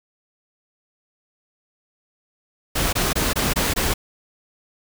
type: noise bursts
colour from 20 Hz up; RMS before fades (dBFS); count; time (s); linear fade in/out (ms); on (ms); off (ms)
pink; -21; 6; 2.75-3.94; 10; 180; 22
effects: none